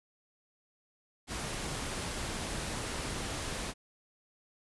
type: noise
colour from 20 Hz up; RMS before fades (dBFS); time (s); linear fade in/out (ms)
pink; -37; 1.27-3.74; 50
effects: resampled to 24000 Hz